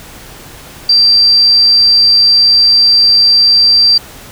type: tone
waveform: sine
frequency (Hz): 4699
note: D8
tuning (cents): 0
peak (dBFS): -4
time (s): 0.89-3.98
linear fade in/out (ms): 5
effects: pink hiss -33 dBFS RMS until 4.31 s